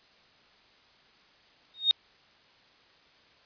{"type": "tone with exponential growth", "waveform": "sine", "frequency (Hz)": 3712, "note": "A#7", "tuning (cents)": -8, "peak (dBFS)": -15, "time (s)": [1.74, 1.91], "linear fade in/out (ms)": 0, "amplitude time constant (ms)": 35, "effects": ["white hiss -60 dBFS RMS until 3.45 s", "resampled to 11025 Hz"]}